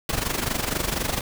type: noise with amplitude modulation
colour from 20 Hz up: pink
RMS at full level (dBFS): -23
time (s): 0.09-1.21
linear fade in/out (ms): 2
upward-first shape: sine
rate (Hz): 24.1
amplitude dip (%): 75
effects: none